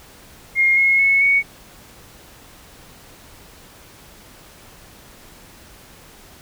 sine tone with pitch steps, 2134 / 2165 / 2197 / 2228 Hz, C7 / C#7 / C#7 / C#7, +34 / -41 / -16 / +8 cents, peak -12 dBFS, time 0.55-1.43 s, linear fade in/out 50 ms, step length 220 ms, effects pink hiss -45 dBFS RMS until 6.41 s

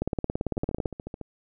two click trains, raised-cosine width 2 ms, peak -13 / -22 dBFS, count 16 / 10, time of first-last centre 0.02-0.858 / 0.57-1.213 s, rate 17.9 / 14 Hz, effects none

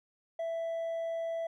sine tone with hard clipping, 662 Hz, E5, 7 cents sharp, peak -33 dBFS, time 0.39-1.47 s, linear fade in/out 5 ms, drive 2 dB, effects none

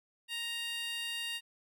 15% pulse tone with high-pass filter, 932.3 Hz, A#5, in tune, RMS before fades -38 dBFS, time 0.28-1.41 s, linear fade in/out 50 ms, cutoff 2600 Hz, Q 1.7, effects none

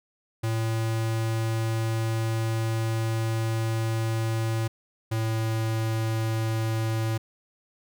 square tone pair in turn, 112.5 / 111.59 Hz, A2 / A2, +39 / +25 cents, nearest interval unison, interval 14 cents, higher first, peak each -25 dBFS, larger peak neither, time 0.43-4.68 / 5.11-7.18 s, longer first, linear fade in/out 10 ms, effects none

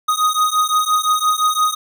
square beating tone pair, 1244.5 / 1250.3 Hz, D#6 / D#6, 0 / +8 cents, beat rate 5.8 Hz, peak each -18 dBFS, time 0.08-1.75 s, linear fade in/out 10 ms, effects none

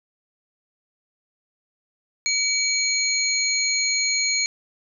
sine tone cluster, 2280 / 4222 / 6690 Hz, C#7 / C8 / G#8, +48 / +15 / +12 cents, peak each -24 dBFS, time 2.26-4.46 s, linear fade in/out 0 ms, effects none

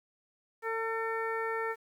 harmonic tone, 450 Hz, A4, 39 cents sharp, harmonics 1 / 2 / 3 / 4 / 5, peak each -34 / -38 / -38 / -38 / -43 dBFS, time 0.62-1.76 s, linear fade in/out 50 ms, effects 10-bit

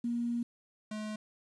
sine / square tone pair in turn, 237.2 / 213.8 Hz, A#3 / A3, +30 / -49 cents, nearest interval major second, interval 179 cents, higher first, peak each -30 / -37 dBFS, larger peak first, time 0.04-0.43 / 0.91-1.16 s, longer first, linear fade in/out 5 ms, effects resampled to 22050 Hz + 10-bit

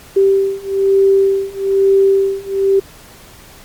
sine beating tone pair, 390 / 391.1 Hz, G4 / G4, -9 / -4 cents, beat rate 1.1 Hz, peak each -13 / -12 dBFS, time 0.16-2.8 s, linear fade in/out 10 ms, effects pink hiss -40 dBFS RMS until 3.64 s + MP3 96 kbps

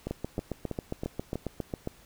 two click trains, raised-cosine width 2 ms, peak -19 / -18 dBFS, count 5 / 14, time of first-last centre 0.07-1.356 / 0.11-1.874 s, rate 3.11 / 7.37 Hz, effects pink hiss -57 dBFS RMS until 2.05 s

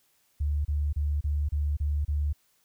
sine tone bursts, 73.42 Hz, D2, in tune, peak -24 dBFS, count 7, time 0.4-2.33 s, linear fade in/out 10 ms, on 250 ms, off 30 ms, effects white hiss -68 dBFS RMS until 2.64 s

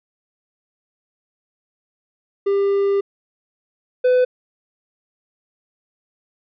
triangle tone pair in turn, 398 / 502.7 Hz, G4 / B4, +26 / +31 cents, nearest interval major third, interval 405 cents, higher second, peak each -13 / -10 dBFS, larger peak second, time 2.46-3.01 / 4.04-4.25 s, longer first, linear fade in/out 10 ms, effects resampled to 11025 Hz

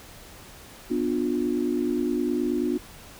sine chord, B diminished, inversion none, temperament just, 246.9 / 296.3 / 355.6 Hz, B3 / D4 / F4, 0 / +15 / +31 cents, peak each -27 dBFS, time 0.9-2.78 s, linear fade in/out 10 ms, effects pink hiss -46 dBFS RMS until 3.19 s

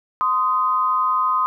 sine tone pair together, 1035.7 / 1247 Hz, C6 / D#6, -18 / +3 cents, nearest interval minor third, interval 321 cents, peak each -19 dBFS, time 0.21-1.46 s, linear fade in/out 0 ms, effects none

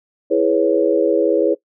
sine chord, C# minor seventh, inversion first, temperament equal, 329.6 / 415.3 / 493.9 / 554.4 Hz, E4 / G#4 / B4 / C#5, 0 / 0 / 0 / 0 cents, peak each -18 dBFS, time 0.3-1.55 s, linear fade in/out 20 ms, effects noise-tail reverb RT60 0.1 s tail -20 dB re dry

